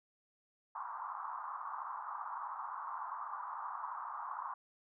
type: band-pass noise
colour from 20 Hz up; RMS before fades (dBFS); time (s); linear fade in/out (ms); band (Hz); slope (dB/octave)
pink; -43; 0.75-4.54; 5; 920 to 1200; 48
effects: none